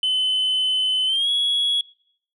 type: tone with pitch glide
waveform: sine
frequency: 3034 to 3347 Hz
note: F#7 to G#7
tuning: +43 to +13 cents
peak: -16 dBFS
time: 0.03-1.81 s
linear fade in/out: 2 ms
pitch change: +170 cents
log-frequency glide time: 1.06-1.29 s
effects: noise-tail reverb RT60 0.6 s tail -22 dB re dry + tanh soft clip ceiling -16 dBFS